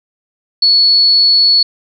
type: tone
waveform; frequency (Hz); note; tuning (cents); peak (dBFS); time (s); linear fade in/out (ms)
sine; 4404; C#8; -12; -6; 0.62-1.63; 5
effects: none